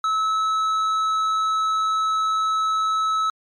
sine tone with tanh clipping, 1299 Hz, E6, 26 cents flat, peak -20 dBFS, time 0.04-3.3 s, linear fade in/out 2 ms, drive 8 dB, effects MP3 96 kbps

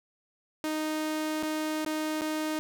sawtooth tone with dropouts, 310 Hz, D#4, 6 cents flat, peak -25 dBFS, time 0.64-2.59 s, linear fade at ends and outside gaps 0 ms, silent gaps 1.426-1.432 / 1.848-1.862 / 2.21-2.217 s, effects none

